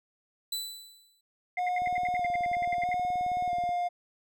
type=tone with exponential decay; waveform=sawtooth; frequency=3983 Hz; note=B7; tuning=14 cents sharp; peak=-26 dBFS; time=0.52-1.21 s; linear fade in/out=5 ms; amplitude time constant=150 ms
type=tone with vibrato; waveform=triangle; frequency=714 Hz; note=F5; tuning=38 cents sharp; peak=-25 dBFS; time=1.57-3.89 s; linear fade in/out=20 ms; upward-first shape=square; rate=0.78 Hz; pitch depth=17 cents each way
type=tone bursts; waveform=sine; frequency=2093 Hz; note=C7; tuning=in tune; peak=-31 dBFS; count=15; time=1.57-2.936 s; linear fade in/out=2 ms; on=22 ms; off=74 ms
type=click train; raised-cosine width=3 ms; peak=-34 dBFS; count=36; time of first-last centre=1.82-3.692 s; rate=18.7 Hz
effects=none